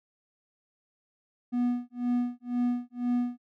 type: tone with tremolo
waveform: triangle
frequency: 244.1 Hz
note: B3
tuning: 20 cents flat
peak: -21 dBFS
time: 1.52-3.38 s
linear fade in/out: 20 ms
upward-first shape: sine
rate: 2 Hz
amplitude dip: 100%
effects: none